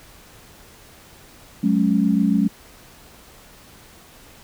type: chord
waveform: sine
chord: F# suspended second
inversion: none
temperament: equal with one note detuned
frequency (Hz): 185 / 212.5 / 277.2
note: F#3 / G#3 / C#4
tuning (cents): 0 / +40 / 0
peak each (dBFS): -20 / -18 / -21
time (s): 1.63-2.48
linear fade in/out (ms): 10
effects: pink hiss -47 dBFS RMS until 4.43 s